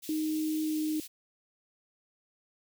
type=high-pass noise; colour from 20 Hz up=white; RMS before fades=-44 dBFS; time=0.02-1.08 s; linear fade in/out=20 ms; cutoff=2500 Hz; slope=24 dB/octave
type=tone with pitch glide; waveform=sine; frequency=311.4 to 309.2 Hz; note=D#4 to D#4; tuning=+2 to -11 cents; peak=-28 dBFS; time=0.09-1 s; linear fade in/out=2 ms; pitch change=-13 cents; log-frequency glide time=0.62-0.77 s
effects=none